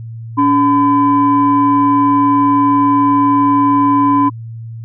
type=tone pair together; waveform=sine; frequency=283.7 / 1011 Hz; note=C#4 / B5; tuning=+40 / +40 cents; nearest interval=octave + minor seventh; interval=2200 cents; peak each=-10 dBFS; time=0.37-4.3 s; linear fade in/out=20 ms; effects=tanh soft clip ceiling -2 dBFS + added 114 Hz sine -25 dBFS peak until 4.84 s